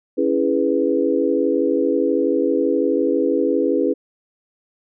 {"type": "chord", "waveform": "sine", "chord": "C# minor seventh", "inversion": "none", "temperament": "equal", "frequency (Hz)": [277.2, 329.6, 415.3, 493.9], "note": ["C#4", "E4", "G#4", "B4"], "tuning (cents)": [0, 0, 0, 0], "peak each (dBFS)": -21, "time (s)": [0.17, 3.94], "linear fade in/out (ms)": 20, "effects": []}